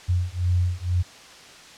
sine beating tone pair, 88.2 / 90.3 Hz, F2 / F#2, +18 / -42 cents, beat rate 2.1 Hz, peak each -23 / -23 dBFS, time 0.08-1.03 s, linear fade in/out 20 ms, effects white hiss -45 dBFS RMS until 1.77 s + low-pass 6000 Hz 12 dB/octave

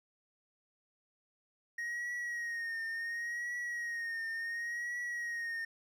triangle tone with vibrato, 1874 Hz, A#6, 9 cents sharp, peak -34 dBFS, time 1.78-5.65 s, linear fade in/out 5 ms, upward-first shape triangle, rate 0.7 Hz, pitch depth 59 cents each way, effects none

